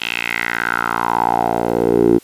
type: tone with band-pass filter sweep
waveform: 10% pulse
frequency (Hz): 58.27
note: A#1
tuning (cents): 0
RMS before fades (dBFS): -17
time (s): 0-2.19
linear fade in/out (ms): 20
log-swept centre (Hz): 3000 to 340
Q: 4.3
effects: white hiss -46 dBFS RMS until 2.23 s + resampled to 32000 Hz